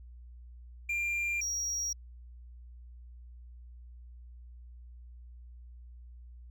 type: tone pair in turn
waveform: triangle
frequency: 2387 / 5677 Hz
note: D7 / F8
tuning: +28 / +27 cents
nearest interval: octave + minor third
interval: 1499 cents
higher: second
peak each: -28 / -30 dBFS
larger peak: first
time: 0.89-1.41 / 1.41-1.93 s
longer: neither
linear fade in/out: 5 ms
effects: added 60 Hz sine -47 dBFS peak until 6.5 s